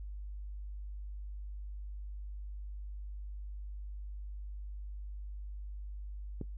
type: click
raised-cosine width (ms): 3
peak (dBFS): -25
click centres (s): 6.413
effects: noise-tail reverb RT60 0.1 s tail -17 dB re dry + added 50 Hz sine -40 dBFS peak until 6.57 s